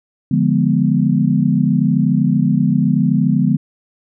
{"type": "chord", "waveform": "sine", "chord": "D diminished seventh", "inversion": "none", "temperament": "equal", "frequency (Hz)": [146.83, 174.61, 207.7, 246.9], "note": ["D3", "F3", "Ab3", "Cb4"], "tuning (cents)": [0, 0, 0, 0], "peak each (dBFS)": -17, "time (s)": [0.31, 3.57], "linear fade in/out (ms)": 5, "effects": []}